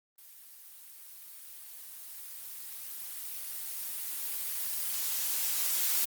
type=noise with level ramp; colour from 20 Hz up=blue; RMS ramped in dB=-53 to -28 dBFS; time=0.18-6.05 s; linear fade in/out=5 ms; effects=Opus 32 kbps